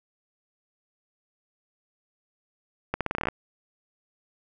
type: accelerating click train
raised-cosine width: 0.5 ms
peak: -11 dBFS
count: 11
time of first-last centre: 2.94-3.286 s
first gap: 67 ms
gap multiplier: 0.84
effects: none